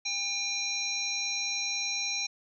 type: harmonic tone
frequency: 803 Hz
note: G5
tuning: 41 cents sharp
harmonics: 1 / 3 / 5 / 7 / 8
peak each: -46 / -34 / -34 / -34 / -40 dBFS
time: 0.05-2.27 s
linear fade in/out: 10 ms
effects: none